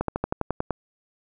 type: slowing click train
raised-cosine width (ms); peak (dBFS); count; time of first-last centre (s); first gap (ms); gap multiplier
1; -10; 9; 0.01-0.707; 73; 1.05
effects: none